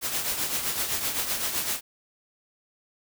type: noise with tremolo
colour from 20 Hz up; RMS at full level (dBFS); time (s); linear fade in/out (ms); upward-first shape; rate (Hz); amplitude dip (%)
white; -26; 0.01-1.81; 50; triangle; 7.8; 60
effects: none